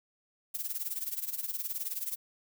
violet noise with tremolo, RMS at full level -33 dBFS, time 0.54-2.16 s, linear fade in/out 10 ms, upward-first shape sine, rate 19 Hz, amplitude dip 80%, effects none

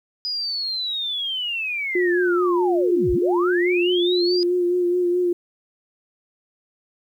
sine linear two-way sweep, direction down then up, 4978 to 36.15 to 4978 Hz, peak -23 dBFS, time 0.25-4.43 s, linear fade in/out 0 ms, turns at 3.12 s
sine tone with vibrato, 355.1 Hz, F4, 29 cents sharp, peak -17 dBFS, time 1.95-5.33 s, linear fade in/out 5 ms, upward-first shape sine, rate 4.7 Hz, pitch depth 29 cents each way
effects 9-bit

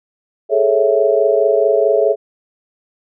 sine chord, A major seventh, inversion third, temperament equal, 415.3 / 440 / 554.4 / 659.3 Hz, G#4 / A4 / C#5 / E5, 0 / 0 / 0 / 0 cents, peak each -16 dBFS, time 0.49-2.16 s, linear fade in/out 50 ms, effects none

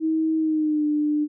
sine tone with pitch glide, 318.4 to 298.8 Hz, D#4 to D4, +40 to +30 cents, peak -19 dBFS, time 0-1.28 s, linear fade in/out 50 ms, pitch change -110 cents, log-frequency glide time 0.37-0.86 s, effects none

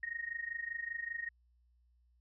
sine tone with amplitude modulation, 1864.7 Hz, A#6, in tune, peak -34 dBFS, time 0.03-1.29 s, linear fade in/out 2 ms, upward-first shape sine, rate 25.1 Hz, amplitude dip 85%, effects added 60 Hz sine -67 dBFS peak until 2.2 s

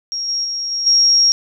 sine tone with level steps, 5588 Hz, F8, in tune, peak -20 / -17 / -20 / -18 / -9 dBFS, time 0.12-1.32 s, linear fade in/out 0 ms, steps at 0.28 / 0.44 / 0.71 / 0.86 s, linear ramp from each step 10 ms, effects none

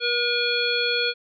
harmonic tone with a mistuned harmonic, 480 Hz, B4, 49 cents flat, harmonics 1 / 3 / 5 / 7 / 9, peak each -27 / -27 / -27 / -27 / -27 dBFS, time 0-1.14 s, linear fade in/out 50 ms, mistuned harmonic 5, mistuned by +16 cents, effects none

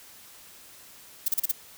violet noise bursts, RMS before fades -24 dBFS, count 5, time 1.26-1.515 s, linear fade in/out 5 ms, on 23 ms, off 35 ms, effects white hiss -50 dBFS RMS until 1.77 s

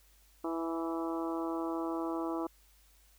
harmonic tone with a mistuned harmonic, 164.81 Hz, E3, in tune, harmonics 2 / 3 / 4 / 5 / 6 / 7 / 8, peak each -34 / -43 / -42 / -44 / -44 / -44 / -48 dBFS, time 0.44-2.47 s, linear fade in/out 5 ms, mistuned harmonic 5, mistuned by +16 cents, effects added 50 Hz sine -63 dBFS peak until 3.18 s + white hiss -66 dBFS RMS until 3.18 s

